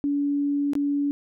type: tone with dropouts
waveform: sine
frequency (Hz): 285.6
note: D4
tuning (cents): -48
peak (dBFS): -21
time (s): 0.04-1.11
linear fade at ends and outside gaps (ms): 0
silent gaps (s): 0.734-0.753
effects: none